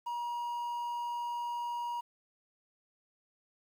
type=tone with quantisation; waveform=triangle; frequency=954 Hz; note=A#5; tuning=40 cents sharp; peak=-32 dBFS; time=0.06-2.01 s; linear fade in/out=10 ms; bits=10; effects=none